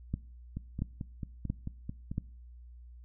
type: two click trains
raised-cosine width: 5 ms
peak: -24 / -19 dBFS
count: 8 / 4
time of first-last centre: 0.57-2.115 / 0.14-2.181 s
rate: 4.53 / 1.47 Hz
effects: noise-tail reverb RT60 0.5 s tail -22 dB re dry + added 60 Hz sine -48 dBFS peak until 3.04 s